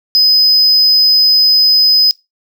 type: tone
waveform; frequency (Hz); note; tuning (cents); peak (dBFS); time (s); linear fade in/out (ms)
triangle; 5030; D#8; +18; -5; 0.15-2.11; 0
effects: noise-tail reverb RT60 0.2 s tail -20 dB re dry